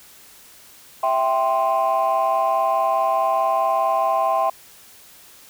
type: chord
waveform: sine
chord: C major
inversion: first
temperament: equal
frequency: 659.3 / 784 / 1046.5 Hz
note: E5 / G5 / C6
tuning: 0 / 0 / 0 cents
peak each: -20 dBFS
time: 1.03-4.5 s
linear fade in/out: 5 ms
effects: tanh soft clip ceiling -11 dBFS + white hiss -47 dBFS RMS until 5.49 s